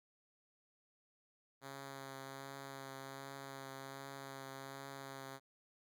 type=tone with vibrato; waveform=5% pulse; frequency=136.3 Hz; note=C#3; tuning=29 cents flat; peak=-36 dBFS; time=1.61-5.4 s; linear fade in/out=50 ms; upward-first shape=triangle; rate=1.3 Hz; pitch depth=19 cents each way; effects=none